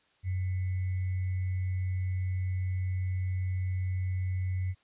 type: tone with sample-and-hold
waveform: sine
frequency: 92.5 Hz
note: F#2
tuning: in tune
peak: -28 dBFS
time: 0.23-4.75 s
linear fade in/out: 50 ms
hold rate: 2100 Hz
effects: white hiss -68 dBFS RMS until 4.83 s + resampled to 8000 Hz